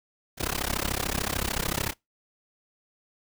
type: noise with amplitude modulation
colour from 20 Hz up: pink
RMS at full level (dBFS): -25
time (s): 0.37-1.94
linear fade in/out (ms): 50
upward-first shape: sine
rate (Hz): 33.5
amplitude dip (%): 100
effects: noise-tail reverb RT60 0.2 s tail -25 dB re dry